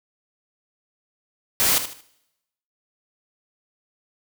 white noise with echo, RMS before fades -19 dBFS, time 1.6-1.78 s, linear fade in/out 0 ms, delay 76 ms, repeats 3, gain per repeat -10 dB, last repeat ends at 2.008 s, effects noise-tail reverb RT60 0.9 s tail -22 dB re dry

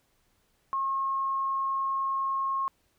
sine tone, 1081 Hz, C#6, 44 cents flat, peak -26 dBFS, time 0.73-2.68 s, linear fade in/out 0 ms, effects pink hiss -70 dBFS RMS until 2.98 s

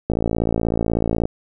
click train, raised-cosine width 2 ms, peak -6 dBFS, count 66, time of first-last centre 0.1-1.255 s, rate 56.3 Hz, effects none

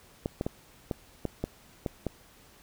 clicks, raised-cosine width 2 ms, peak -16 dBFS, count 8, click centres 0.259 / 0.411 / 0.465 / 0.912 / 1.253 / 1.44 / 1.862 / 2.067 s, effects pink hiss -57 dBFS RMS until 2.62 s

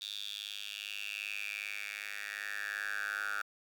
10% pulse tone with high-pass filter sweep, 102.6 Hz, G#2, 21 cents flat, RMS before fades -40 dBFS, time 0.01-3.42 s, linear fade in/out 5 ms, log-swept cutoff 3700 to 1400 Hz, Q 7, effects 11-bit

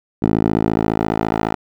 10% pulse tone with band-pass filter sweep, 54.5 Hz, A1, 16 cents flat, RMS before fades -18 dBFS, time 0.22-1.55 s, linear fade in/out 10 ms, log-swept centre 300 to 750 Hz, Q 0.92, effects none

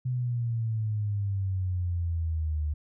sine exponential sweep, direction down, 127.5 to 74.1 Hz, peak -26 dBFS, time 0.05-2.74 s, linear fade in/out 10 ms, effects none

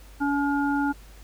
harmonic tone, 284.1 Hz, C#4, 43 cents sharp, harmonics 1 / 3 / 5, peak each -23 / -28 / -30 dBFS, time 0.2-0.93 s, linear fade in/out 20 ms, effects added 50 Hz sine -45 dBFS peak until 1.23 s + pink hiss -53 dBFS RMS until 1.23 s

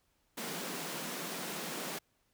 pink high-pass noise, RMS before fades -40 dBFS, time 0.37-1.99 s, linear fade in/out 10 ms, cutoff 150 Hz, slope 96 dB/octave, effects pink hiss -75 dBFS RMS until 2.33 s

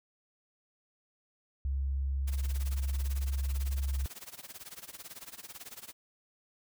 sine tone, 67.9 Hz, C#2, 35 cents flat, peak -29 dBFS, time 1.65-4.06 s, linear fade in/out 0 ms
white noise with tremolo, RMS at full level -44 dBFS, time 2.27-5.93 s, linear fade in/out 10 ms, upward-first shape sine, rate 18 Hz, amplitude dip 90%
effects none

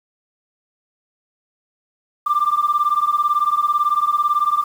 sine beating tone pair, 1178 / 1196 Hz, D6 / D6, +5 / +31 cents, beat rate 18 Hz, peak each -17 dBFS, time 2.26-4.64 s, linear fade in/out 10 ms, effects tanh soft clip ceiling -9 dBFS + 7-bit

